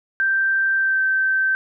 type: tone with pitch glide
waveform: sine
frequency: 1568 to 1550.9 Hz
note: G6 to G6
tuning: 0 to -19 cents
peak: -16 dBFS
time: 0.2-1.55 s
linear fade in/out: 0 ms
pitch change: -19 cents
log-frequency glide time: 0.77-1.01 s
effects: none

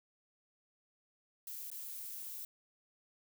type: noise with dropouts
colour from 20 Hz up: violet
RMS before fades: -45 dBFS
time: 1.47-2.45 s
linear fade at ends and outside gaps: 1 ms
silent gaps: 1.702-1.715 s
effects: none

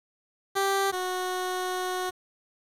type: tone pair in turn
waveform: 15% pulse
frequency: 392 / 367 Hz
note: G4 / F#4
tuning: 0 / -14 cents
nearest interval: minor second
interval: 114 cents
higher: first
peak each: -17 / -22 dBFS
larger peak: first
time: 0.55-0.92 / 0.92-2.11 s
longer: second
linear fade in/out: 20 ms
effects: resampled to 32000 Hz + 8-bit

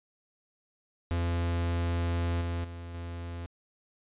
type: tone with level steps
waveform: 45% pulse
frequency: 85.5 Hz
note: F2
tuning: 36 cents flat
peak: -27 / -30 / -39 / -36 dBFS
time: 1.11-3.46 s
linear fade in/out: 0 ms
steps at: 2.41 / 2.64 / 2.94 s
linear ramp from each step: 5 ms
effects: resampled to 8000 Hz

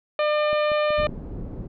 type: harmonic tone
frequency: 601 Hz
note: D5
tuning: 40 cents sharp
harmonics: 1 / 2 / 3 / 4 / 5 / 6 / 7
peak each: -20 / -27 / -33 / -32 / -37 / -41 / -43 dBFS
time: 0.19-1.07 s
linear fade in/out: 2 ms
type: click train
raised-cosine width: 3 ms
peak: -25 dBFS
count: 4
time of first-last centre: 0.53-1.093 s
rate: 5.33 Hz
type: low-pass noise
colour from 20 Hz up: pink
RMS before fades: -33 dBFS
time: 0.97-1.68 s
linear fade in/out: 20 ms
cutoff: 330 Hz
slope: 12 dB/octave
effects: none

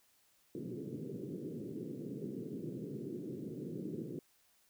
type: band-pass noise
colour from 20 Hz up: white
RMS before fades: -43 dBFS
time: 0.55-4.19 s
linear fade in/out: 2 ms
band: 120 to 420 Hz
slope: 48 dB/octave
effects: white hiss -71 dBFS RMS until 4.69 s

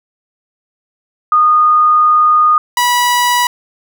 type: tone pair in turn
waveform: sine / sawtooth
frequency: 1229 / 976.2 Hz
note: D#6 / B5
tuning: -22 / -20 cents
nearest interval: major third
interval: 398 cents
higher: first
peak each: -6 dBFS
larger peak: neither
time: 1.32-2.58 / 2.77-3.47 s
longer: first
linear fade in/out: 2 ms
effects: none

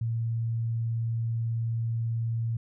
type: tone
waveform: sine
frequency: 114.8 Hz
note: A#2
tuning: 26 cents flat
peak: -26 dBFS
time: 0.01-2.57 s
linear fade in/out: 5 ms
effects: none

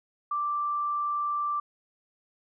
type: tone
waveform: sine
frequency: 1174.7 Hz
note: D6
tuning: in tune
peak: -26 dBFS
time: 0.31-1.6 s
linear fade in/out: 5 ms
effects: none

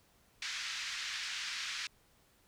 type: band-pass noise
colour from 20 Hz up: pink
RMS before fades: -40 dBFS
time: 0.42-1.87 s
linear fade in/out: 2 ms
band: 1600 to 6000 Hz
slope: 24 dB/octave
effects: pink hiss -68 dBFS RMS until 2.47 s

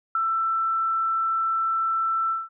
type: tone with ADSR envelope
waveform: sine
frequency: 1333 Hz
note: E6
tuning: 19 cents sharp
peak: -17 dBFS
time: 0.15-2.49 s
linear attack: 4 ms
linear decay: 4 ms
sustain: -4 dB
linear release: 190 ms
effects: none

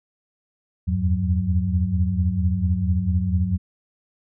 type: tone cluster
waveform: sine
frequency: 81.5 / 85.9 / 97.2 / 183.8 Hz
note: E2 / F2 / G2 / F#3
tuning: -19 / -28 / -14 / -11 cents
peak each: -24 dBFS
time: 0.87-3.58 s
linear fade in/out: 20 ms
effects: none

